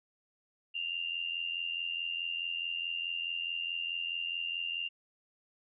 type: tone with amplitude modulation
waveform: sine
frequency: 2794 Hz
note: F7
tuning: in tune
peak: -30 dBFS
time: 0.74-4.89 s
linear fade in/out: 20 ms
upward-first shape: sine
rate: 84.7 Hz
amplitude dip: 70%
effects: none